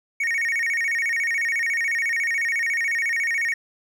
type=tone with vibrato; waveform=triangle; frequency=2033 Hz; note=B6; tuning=50 cents sharp; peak=-19 dBFS; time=0.2-3.54 s; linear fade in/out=5 ms; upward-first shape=square; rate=14 Hz; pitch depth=160 cents each way; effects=none